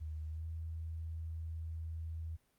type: tone with pitch glide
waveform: sine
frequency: 77.78 to 80.99 Hz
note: D#2 to E2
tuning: 0 to -30 cents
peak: -39 dBFS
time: 0-2.37 s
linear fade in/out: 20 ms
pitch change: +70 cents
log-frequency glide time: 0.27-0.46 s
effects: pink hiss -75 dBFS RMS until 2.58 s + Opus 48 kbps